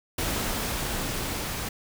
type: noise with level ramp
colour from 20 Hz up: pink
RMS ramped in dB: -28 to -32 dBFS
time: 0.18-1.69 s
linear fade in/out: 5 ms
effects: none